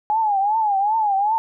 sine tone with vibrato, 834 Hz, G#5, 7 cents sharp, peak -16 dBFS, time 0.1-1.38 s, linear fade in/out 0 ms, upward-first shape triangle, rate 2.6 Hz, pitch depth 150 cents each way, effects none

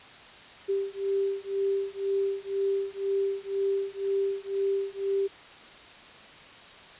sine beating tone pair, 392 / 394 Hz, G4 / G4, 0 / +9 cents, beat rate 2 Hz, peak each -29 dBFS, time 0.68-5.28 s, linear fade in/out 20 ms, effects white hiss -48 dBFS RMS until 6.99 s + resampled to 8000 Hz

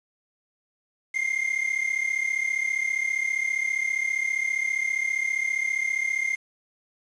triangle tone pair together, 2093 / 2128 Hz, C7 / C7, 0 / +29 cents, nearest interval unison, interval 29 cents, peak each -25 dBFS, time 1.14-6.36 s, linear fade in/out 10 ms, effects resampled to 22050 Hz + 8-bit

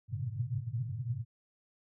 pink band-pass noise, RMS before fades -36 dBFS, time 0.08-1.25 s, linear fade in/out 50 ms, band 100 to 140 Hz, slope 96 dB/octave, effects none

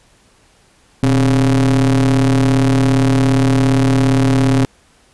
square ring-modulated tone, 70.9 Hz, C#2, 40 cents sharp, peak -8 dBFS, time 1.03-4.65 s, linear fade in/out 0 ms, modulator 194 Hz, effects pink hiss -52 dBFS RMS until 5.13 s + resampled to 24000 Hz

